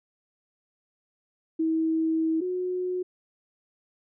sine tone pair in turn, 321.8 / 364.2 Hz, E4 / F#4, -42 / -27 cents, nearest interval major second, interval 215 cents, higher second, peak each -22 / -26 dBFS, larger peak first, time 1.59-2.41 / 2.41-3.03 s, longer first, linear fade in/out 10 ms, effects none

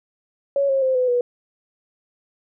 sine tone with pitch steps, 558 / 539.6 / 521.8 / 504.6 / 488 Hz, C#5 / C#5 / C5 / B4 / B4, +11 / -47 / -5 / +37 / -21 cents, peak -16 dBFS, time 0.56-1.21 s, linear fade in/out 2 ms, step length 130 ms, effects none

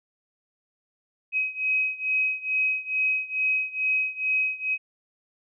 sine beating tone pair, 2534 / 2536.3 Hz, D#7 / D#7, +31 / +33 cents, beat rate 2.3 Hz, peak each -25 / -27 dBFS, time 1.32-4.78 s, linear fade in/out 50 ms, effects none

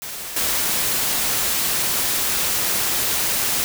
white noise with level steps, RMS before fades -31 / -21 dBFS, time 0.02-3.64 s, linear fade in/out 0 ms, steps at 0.36 s, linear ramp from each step 5 ms, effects none

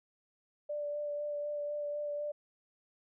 sine tone with vibrato, 587.3 Hz, D5, in tune, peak -34 dBFS, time 0.69-2.32 s, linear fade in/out 10 ms, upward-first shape sine, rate 4 Hz, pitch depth 14 cents each way, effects none

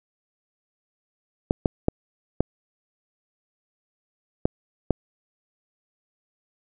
clicks, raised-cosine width 2 ms, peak -5 dBFS, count 6, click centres 1.509 / 1.658 / 1.884 / 2.406 / 4.455 / 4.907 s, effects none

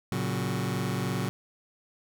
sawtooth chord, F# major, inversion first, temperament just, 115.62 / 138.75 / 185 Hz, A#2 / C#3 / F#3, -14 / +2 / 0 cents, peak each -28 dBFS, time 0.12-1.29 s, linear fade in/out 0 ms, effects none

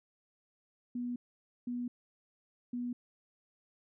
sine tone bursts at uneven times, 243.9 Hz, B3, 21 cents flat, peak -34 dBFS, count 3, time 0.95-1.16 / 1.67-1.88 / 2.73-2.93 s, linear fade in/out 5 ms, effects none

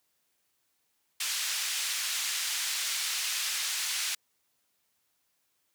white band-pass noise, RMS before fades -32 dBFS, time 1.2-4.15 s, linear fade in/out 5 ms, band 1800 to 7200 Hz, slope 12 dB/octave, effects white hiss -75 dBFS RMS until 5.74 s + high-pass 60 Hz 12 dB/octave

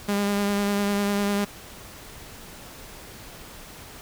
sawtooth tone with vibrato, 202.5 Hz, G#3, 43 cents flat, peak -18 dBFS, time 0.08-1.45 s, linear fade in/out 10 ms, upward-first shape sine, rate 10 Hz, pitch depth 19 cents each way, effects pink hiss -43 dBFS RMS until 4.01 s

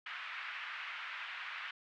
pink band-pass noise, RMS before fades -44 dBFS, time 0.06-1.71 s, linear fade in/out 5 ms, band 1300 to 2800 Hz, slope 24 dB/octave, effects none

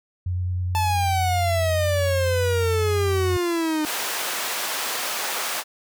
sine tone with vibrato, 90.2 Hz, F#2, 44 cents flat, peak -22 dBFS, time 0.26-3.37 s, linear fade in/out 5 ms, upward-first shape sine, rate 9.4 Hz, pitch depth 14 cents each way
45% pulse exponential sweep, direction down, 880 to 303.3 Hz, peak -21 dBFS, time 0.75-3.85 s, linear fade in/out 0 ms
pink high-pass noise, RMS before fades -27 dBFS, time 3.83-5.64 s, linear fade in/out 50 ms, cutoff 690 Hz, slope 12 dB/octave
effects none

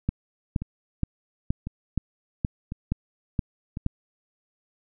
two click trains, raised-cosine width 5 ms, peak -19 / -11 dBFS, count 4 / 9, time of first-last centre 0.62-3.771 / 0.09-3.864 s, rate 0.952 / 2.12 Hz, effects none

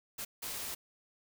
white noise bursts at uneven times, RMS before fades -40 dBFS, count 2, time 0.18-0.25 / 0.42-0.75 s, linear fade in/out 10 ms, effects none

